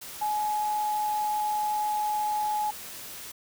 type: tone in noise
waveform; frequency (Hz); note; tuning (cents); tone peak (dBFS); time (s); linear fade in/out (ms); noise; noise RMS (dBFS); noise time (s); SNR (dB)
sine; 844; G#5; +28; -25; 0.21-2.71; 10; white; -41; 0.01-3.32; +13
effects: none